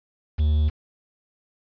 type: tone with quantisation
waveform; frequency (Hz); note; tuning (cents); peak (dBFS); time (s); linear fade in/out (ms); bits
triangle; 75.9; D#2; -42; -15; 0.38-0.7; 20; 7
effects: resampled to 11025 Hz